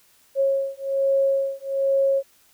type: beating tone pair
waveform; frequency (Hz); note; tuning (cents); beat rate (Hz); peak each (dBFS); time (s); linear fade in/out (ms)
sine; 545 / 546.2; C#5 / C#5; -29 / -26; 1.2; -22; 0.35-2.23; 50
effects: white hiss -58 dBFS RMS until 2.53 s